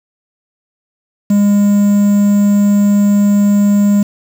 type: tone with quantisation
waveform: triangle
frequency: 203.7 Hz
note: G#3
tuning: 33 cents flat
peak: -5 dBFS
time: 1.3-4.03 s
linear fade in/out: 5 ms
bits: 5
effects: none